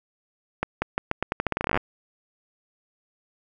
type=accelerating click train; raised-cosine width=0.5 ms; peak=-8 dBFS; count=20; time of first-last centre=0.63-1.774 s; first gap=190 ms; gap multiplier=0.84; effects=none

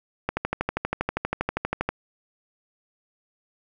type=click train; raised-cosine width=0.5 ms; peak=-9 dBFS; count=21; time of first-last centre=0.29-1.89 s; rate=12.5 Hz; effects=none

